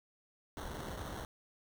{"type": "noise with sample-and-hold", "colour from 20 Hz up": "pink", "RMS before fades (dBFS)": -43, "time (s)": [0.57, 1.25], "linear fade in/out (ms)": 0, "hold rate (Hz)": 2450, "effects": []}